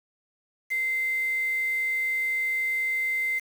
sine tone with quantisation, 2077 Hz, C7, 13 cents flat, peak -24 dBFS, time 0.7-3.4 s, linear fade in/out 20 ms, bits 7, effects none

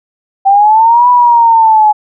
sine linear two-way sweep, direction up then down, 774 to 987.8 to 841 Hz, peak -3 dBFS, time 0.45-1.93 s, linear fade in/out 20 ms, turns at 1.09 s, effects none

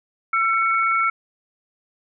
sine tone pair together, 1344.9 / 2221 Hz, E6 / C#7, +34 / +3 cents, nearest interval major sixth, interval 869 cents, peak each -18 / -22 dBFS, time 0.33-1.1 s, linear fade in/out 5 ms, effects none

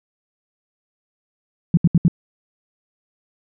sine tone bursts, 168.7 Hz, E3, 40 cents sharp, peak -9 dBFS, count 4, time 1.74-2.081 s, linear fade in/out 2 ms, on 32 ms, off 71 ms, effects none

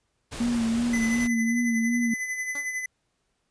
pink noise, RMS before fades -36 dBFS, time 0.31-1.28 s, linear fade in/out 20 ms
sine tone with vibrato, 233.1 Hz, A#3, in tune, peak -22 dBFS, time 0.4-2.14 s, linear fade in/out 5 ms, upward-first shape sine, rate 2.7 Hz, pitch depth 49 cents each way
square tone with tremolo, 2015 Hz, B6, 34 cents sharp, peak -27 dBFS, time 0.93-2.86 s, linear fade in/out 5 ms, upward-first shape sine, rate 11 Hz, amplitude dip 50%
10% pulse tone with exponential decay, 284.9 Hz, C#4, 48 cents sharp, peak -29 dBFS, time 2.55-2.71 s, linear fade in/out 1 ms, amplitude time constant 33 ms
effects pink hiss -74 dBFS RMS until 3.5 s + resampled to 22050 Hz

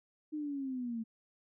sine linear sweep, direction down, 308.6 to 221.2 Hz, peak -35 dBFS, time 0.32-1.04 s, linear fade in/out 20 ms, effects none

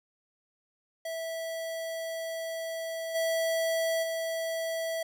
square tone with level steps, 655 Hz, E5, 11 cents flat, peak -34 / -27 / -31 dBFS, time 1.05-5.03 s, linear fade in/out 5 ms, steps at 3.14 / 4.02 s, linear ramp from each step 20 ms, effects none

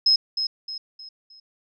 sine tone with echo, 5140 Hz, E8, 45 cents flat, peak -14 dBFS, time 0.06-0.16 s, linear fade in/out 5 ms, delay 310 ms, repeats 4, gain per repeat -8 dB, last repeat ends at 1.4 s, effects none

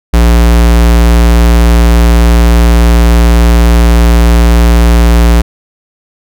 square tone, 58.27 Hz, A#1, in tune, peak -3 dBFS, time 0.13-5.42 s, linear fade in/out 10 ms, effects none

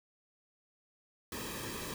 pink noise with comb filter, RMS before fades -41 dBFS, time 1.32-1.94 s, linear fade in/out 2 ms, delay 1.4 ms, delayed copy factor -0.7, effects none

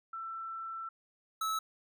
sine / square tone pair in turn, 1336 / 1302.5 Hz, E6 / E6, +23 / -21 cents, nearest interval unison, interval 44 cents, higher first, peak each -38 / -32 dBFS, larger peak second, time 0.13-0.89 / 1.41-1.59 s, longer first, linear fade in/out 5 ms, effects none

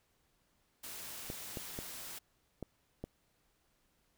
white noise, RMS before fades -46 dBFS, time 0.83-2.19 s, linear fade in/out 10 ms
clicks, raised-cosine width 2 ms, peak -27 dBFS, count 5, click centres 1.301 / 1.572 / 1.789 / 2.627 / 3.04 s
effects pink hiss -75 dBFS RMS until 4.17 s

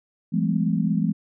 sine tone cluster, 168.8 / 197.5 / 214.2 / 255.4 Hz, E3 / G3 / A3 / C4, +41 / +13 / -46 / -42 cents, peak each -23 / -27 / -24 / -28 dBFS, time 0.32-1.13 s, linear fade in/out 20 ms, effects none

